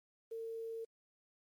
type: tone with quantisation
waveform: sine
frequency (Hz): 453.2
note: A#4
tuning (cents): -49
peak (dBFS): -40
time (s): 0.31-0.85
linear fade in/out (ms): 10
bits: 11
effects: MP3 64 kbps